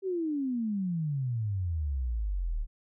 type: exponential sweep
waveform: sine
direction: down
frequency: 394.1 to 35.32 Hz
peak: -28 dBFS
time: 0.02-2.67 s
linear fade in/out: 50 ms
effects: none